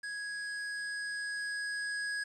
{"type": "tone with level ramp", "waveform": "square", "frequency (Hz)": 1661.2, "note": "G#6", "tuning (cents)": 0, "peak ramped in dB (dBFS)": [-38, -34], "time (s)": [0.03, 2.24], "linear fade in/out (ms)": 10, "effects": ["resampled to 24000 Hz", "10-bit"]}